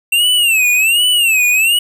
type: tone with vibrato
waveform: square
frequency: 2704 Hz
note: E7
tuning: 43 cents sharp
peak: -10 dBFS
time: 0.12-1.79 s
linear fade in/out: 5 ms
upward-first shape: sine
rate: 1.3 Hz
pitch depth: 170 cents each way
effects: none